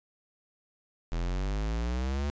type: exponential sweep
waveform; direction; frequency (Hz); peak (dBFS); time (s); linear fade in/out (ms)
square; up; 40.94 to 73.42; -29; 1.12-2.3; 0
effects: resampled to 16000 Hz